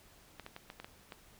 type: clicks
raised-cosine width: 0.3 ms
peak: -29 dBFS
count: 7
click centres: 0.397 / 0.464 / 0.564 / 0.701 / 0.8 / 0.845 / 1.122 s
effects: pink hiss -61 dBFS RMS until 1.39 s